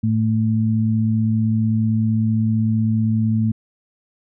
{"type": "tone pair together", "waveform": "sine", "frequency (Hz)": [110.55, 221.1], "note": ["A2", "A3"], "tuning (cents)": [9, 9], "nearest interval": "octave", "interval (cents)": 1200, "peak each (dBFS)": -18, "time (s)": [0.03, 3.52], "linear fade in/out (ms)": 10, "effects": []}